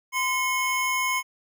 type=tone pair together; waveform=square; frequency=1026 / 2176 Hz; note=C6 / C#7; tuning=-34 / -33 cents; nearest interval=octave + minor second; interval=1301 cents; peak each=-27 / -26 dBFS; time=0.12-1.23 s; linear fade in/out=50 ms; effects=none